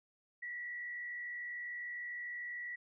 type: tone with frequency modulation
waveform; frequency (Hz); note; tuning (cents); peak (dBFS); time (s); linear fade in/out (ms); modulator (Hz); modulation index
sine; 1940; B6; -31; -40; 0.42-2.76; 10; 67; 0.59
effects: none